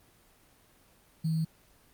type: tone with sample-and-hold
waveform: sine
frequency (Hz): 160.6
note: E3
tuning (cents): -45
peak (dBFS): -26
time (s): 1.24-1.45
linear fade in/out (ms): 10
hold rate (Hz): 4410
effects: pink hiss -62 dBFS RMS until 1.93 s + Opus 24 kbps